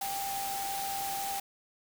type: tone in noise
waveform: sine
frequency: 789 Hz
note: G5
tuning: 11 cents sharp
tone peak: -34 dBFS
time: 0.01-1.4 s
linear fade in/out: 5 ms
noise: white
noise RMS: -38 dBFS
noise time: 0.01-1.4 s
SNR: +1 dB
effects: none